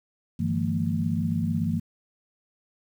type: tone cluster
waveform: sine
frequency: 99.1 / 152.7 / 168.9 / 200 / 226.7 Hz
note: G2 / D#3 / E3 / G3 / A#3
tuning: +19 / -32 / +42 / +35 / -48 cents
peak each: -30 / -33 / -27 / -36 / -28 dBFS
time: 0.39-1.8 s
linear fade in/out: 10 ms
effects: 9-bit